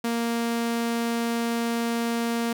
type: tone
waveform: sawtooth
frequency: 233 Hz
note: A#3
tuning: 1 cent flat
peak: -20 dBFS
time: 0.04-2.53 s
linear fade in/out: 5 ms
effects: none